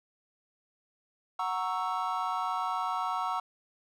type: chord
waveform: triangle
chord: F# dominant seventh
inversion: none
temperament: equal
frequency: 740 / 932.3 / 1108.7 / 1318.5 Hz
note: F#5 / A#5 / C#6 / E6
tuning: 0 / 0 / 0 / 0 cents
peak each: -33 dBFS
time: 1.39-3.4 s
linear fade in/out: 5 ms
effects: none